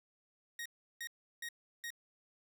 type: tone bursts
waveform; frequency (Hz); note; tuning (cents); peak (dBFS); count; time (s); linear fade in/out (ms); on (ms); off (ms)
sawtooth; 1875; A#6; +10; -37; 4; 0.59-1.904; 2; 66; 350
effects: none